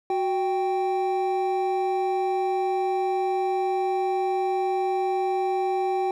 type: tone pair together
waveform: triangle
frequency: 370 / 784 Hz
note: F#4 / G5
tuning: 0 / 0 cents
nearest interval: octave + minor second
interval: 1300 cents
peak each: -23 dBFS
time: 0.1-6.11 s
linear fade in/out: 2 ms
effects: none